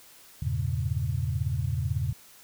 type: chord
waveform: sine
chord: E diminished seventh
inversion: none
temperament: equal with one note detuned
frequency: 82.41 / 100.46 / 116.54 / 138.59 Hz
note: E2 / G2 / Bb2 / Db3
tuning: 0 / +43 / 0 / 0 cents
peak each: -31 / -32 / -31 / -31 dBFS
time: 0.42-2.13 s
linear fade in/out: 5 ms
effects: white hiss -53 dBFS RMS until 2.43 s